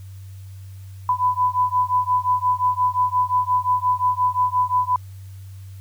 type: beating tone pair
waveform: sine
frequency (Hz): 996 / 1001.7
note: B5 / B5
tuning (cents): +14 / +24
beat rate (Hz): 5.7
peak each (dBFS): -20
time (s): 1.09-4.96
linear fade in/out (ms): 2
effects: added 96 Hz sine -35 dBFS peak until 5.8 s + white hiss -55 dBFS RMS until 5.8 s